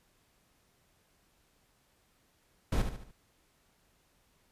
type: noise with echo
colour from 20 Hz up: brown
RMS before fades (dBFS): -27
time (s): 2.72-2.82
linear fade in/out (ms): 5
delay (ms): 73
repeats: 4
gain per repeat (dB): -7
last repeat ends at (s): 3.112
effects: pink hiss -70 dBFS RMS until 4.51 s + resampled to 32000 Hz